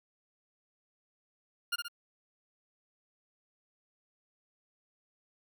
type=tone with echo; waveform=20% pulse; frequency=1412 Hz; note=F6; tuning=19 cents sharp; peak=-24 dBFS; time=1.72-1.76 s; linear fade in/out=10 ms; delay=62 ms; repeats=2; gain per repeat=-5 dB; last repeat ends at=1.884 s; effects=none